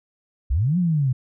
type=linear two-way sweep; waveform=sine; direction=up then down; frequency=51.91 to 184.3 to 122.5 Hz; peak=-17 dBFS; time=0.5-1.13 s; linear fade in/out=10 ms; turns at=0.78 s; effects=none